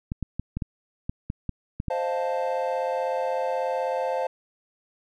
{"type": "clicks", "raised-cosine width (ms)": 5, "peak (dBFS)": -16, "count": 10, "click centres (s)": [0.119, 0.227, 0.396, 0.57, 0.622, 1.095, 1.301, 1.493, 1.801, 1.883]}
{"type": "chord", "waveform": "triangle", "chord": "F dominant seventh", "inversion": "second", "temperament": "equal", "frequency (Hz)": [523.3, 622.3, 698.5, 880], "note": ["C5", "Eb5", "F5", "A5"], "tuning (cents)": [0, 0, 0, 0], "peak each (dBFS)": [-25, -31, -29, -29], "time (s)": [1.9, 4.27], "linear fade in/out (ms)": 5}
{"effects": []}